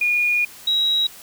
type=tone pair in turn; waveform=sine; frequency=2439 / 3848 Hz; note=D#7 / B7; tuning=-35 / -46 cents; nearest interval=minor sixth; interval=789 cents; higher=second; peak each=-16 dBFS; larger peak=neither; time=0.01-0.45 / 0.67-1.07 s; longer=first; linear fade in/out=5 ms; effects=white hiss -42 dBFS RMS until 1.22 s